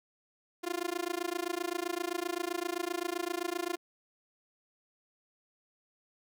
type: tone with amplitude modulation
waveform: sawtooth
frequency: 349.2 Hz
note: F4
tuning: in tune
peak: -25 dBFS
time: 0.63-3.77 s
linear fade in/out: 20 ms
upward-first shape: sine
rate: 27.7 Hz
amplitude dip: 100%
effects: none